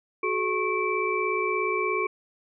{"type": "tone cluster", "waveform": "sine", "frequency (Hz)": [371, 427.9, 1094, 2322], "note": ["F#4", "A4", "C#6", "D7"], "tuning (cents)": [5, -48, -23, -20], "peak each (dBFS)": -29, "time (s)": [0.23, 2.07], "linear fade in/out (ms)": 5, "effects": []}